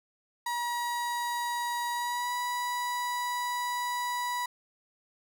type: tone with pitch glide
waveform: 35% pulse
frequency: 958 to 978.1 Hz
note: A#5 to B5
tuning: +47 to -17 cents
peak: -28 dBFS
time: 0.46-4.46 s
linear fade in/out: 5 ms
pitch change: +36 cents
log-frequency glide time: 1.92-2.33 s
effects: none